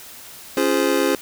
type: chord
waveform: square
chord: Db major seventh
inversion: none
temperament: just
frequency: 277.2 / 346.5 / 415.8 / 519.7 Hz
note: Db4 / F4 / Ab4 / C5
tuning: 0 / -14 / +2 / -12 cents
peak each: -23 dBFS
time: 0.57-1.15 s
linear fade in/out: 2 ms
effects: white hiss -40 dBFS RMS until 1.21 s